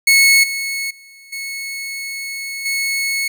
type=tone with level steps; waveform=sawtooth; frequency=2196 Hz; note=C#7; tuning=17 cents flat; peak=-5 / -17 / -37 / -21 / -14 dBFS; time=0.07-3.28 s; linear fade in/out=5 ms; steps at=0.43 / 0.9 / 1.32 / 2.65 s; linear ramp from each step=10 ms; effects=none